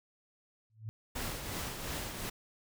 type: tone with exponential growth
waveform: sine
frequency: 110 Hz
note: A2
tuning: in tune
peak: -34 dBFS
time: 0.7-0.89 s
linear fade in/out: 0 ms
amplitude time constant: 41 ms
type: noise with tremolo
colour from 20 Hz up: pink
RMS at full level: -37 dBFS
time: 1.15-2.3 s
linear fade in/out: 10 ms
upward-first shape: triangle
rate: 2.8 Hz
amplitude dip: 50%
effects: none